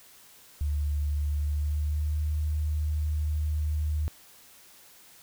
sine tone with pitch glide, 73.42 to 76.1 Hz, D2 to D#2, 0 to -38 cents, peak -25 dBFS, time 0.61-4.08 s, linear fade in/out 0 ms, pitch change +62 cents, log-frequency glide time 1.4-2.24 s, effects white hiss -54 dBFS RMS until 5.22 s

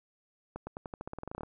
accelerating click train, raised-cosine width 1 ms, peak -25 dBFS, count 16, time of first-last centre 0.56-1.434 s, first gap 110 ms, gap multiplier 0.9, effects none

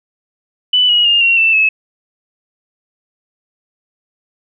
sine tone with pitch steps, 2986 / 2903 / 2822 / 2743 / 2666 / 2592 Hz, F#7 / F#7 / F7 / F7 / E7 / E7, +15 / -34 / +17 / -32 / +19 / -30 cents, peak -8 dBFS, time 0.73-1.69 s, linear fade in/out 5 ms, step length 160 ms, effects none

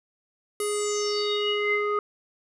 square tone with low-pass filter sweep, 415.3 Hz, G#4, in tune, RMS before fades -26 dBFS, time 0.6-1.99 s, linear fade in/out 2 ms, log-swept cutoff 11000 to 1400 Hz, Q 7.9, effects none

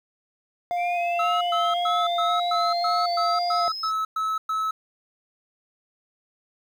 triangle tone with vibrato, 698.5 Hz, F5, in tune, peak -21 dBFS, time 0.71-3.68 s, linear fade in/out 0 ms, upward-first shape square, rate 1.9 Hz, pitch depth 12 cents each way
sine linear sweep, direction up, 2299 to 5274 Hz, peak -30 dBFS, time 0.76-3.92 s, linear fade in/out 50 ms
triangle tone bursts, 1297 Hz, E6, 28 cents flat, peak -21 dBFS, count 11, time 1.19-4.71 s, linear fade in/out 5 ms, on 220 ms, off 110 ms
effects 9-bit

